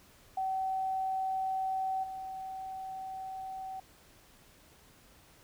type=tone with level steps; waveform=sine; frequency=762 Hz; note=G5; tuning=49 cents flat; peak=-30 / -38 dBFS; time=0.37-3.8 s; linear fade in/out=5 ms; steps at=2.03 s; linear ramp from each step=10 ms; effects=pink hiss -60 dBFS RMS until 5.43 s